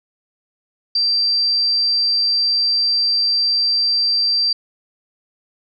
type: tone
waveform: sine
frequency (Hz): 4699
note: D8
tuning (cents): 0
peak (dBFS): -14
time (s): 0.95-4.53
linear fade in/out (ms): 5
effects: none